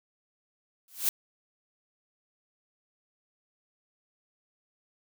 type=noise with exponential growth; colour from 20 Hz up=blue; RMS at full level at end=-22 dBFS; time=0.88-1.09 s; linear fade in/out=1 ms; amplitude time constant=44 ms; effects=none